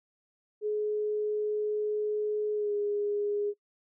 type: tone with pitch glide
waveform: sine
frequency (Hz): 422.4 to 412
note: G#4 to G#4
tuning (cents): +29 to -14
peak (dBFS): -27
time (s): 0.61-3.54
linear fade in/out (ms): 50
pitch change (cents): -43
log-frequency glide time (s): 2.54-2.73
effects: noise-tail reverb RT60 0.1 s tail -24 dB re dry